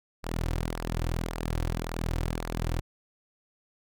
sawtooth tone with flanger, 41.2 Hz, E1, in tune, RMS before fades -31 dBFS, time 0.23-2.81 s, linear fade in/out 20 ms, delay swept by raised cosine 0.29 to 4.89 ms, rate 1.8 Hz, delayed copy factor -0.55, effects none

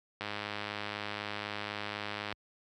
click train, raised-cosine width 0.3 ms, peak -20 dBFS, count 221, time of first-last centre 0.21-2.325 s, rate 104 Hz, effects high-pass 60 Hz 12 dB/octave

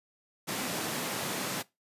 pink high-pass noise, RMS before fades -34 dBFS, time 0.47-1.63 s, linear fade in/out 20 ms, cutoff 150 Hz, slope 24 dB/octave, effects noise-tail reverb RT60 0.2 s tail -20 dB re dry + resampled to 32000 Hz

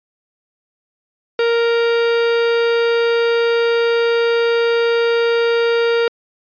45% pulse tone, 466.2 Hz, A#4, in tune, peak -13 dBFS, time 1.39-6.08 s, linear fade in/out 2 ms, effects resampled to 11025 Hz

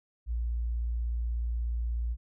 sine tone, 58.27 Hz, A#1, in tune, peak -28 dBFS, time 0.26-2.17 s, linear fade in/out 50 ms, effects none

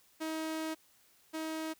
sawtooth tone pair in turn, 317.4 / 317.4 Hz, D#4 / D#4, +35 / +35 cents, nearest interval unison, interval 0 cents, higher neither, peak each -31 / -32 dBFS, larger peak first, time 0.2-0.75 / 1.33-1.74 s, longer first, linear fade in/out 20 ms, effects white hiss -66 dBFS RMS until 1.79 s

